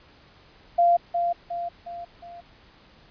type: tone with echo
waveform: sine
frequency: 692 Hz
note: F5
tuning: 16 cents flat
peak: -15 dBFS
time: 0.78-0.97 s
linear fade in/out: 10 ms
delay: 360 ms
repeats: 4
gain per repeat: -6 dB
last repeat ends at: 2.41 s
effects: pink hiss -54 dBFS RMS until 3.1 s + resampled to 11025 Hz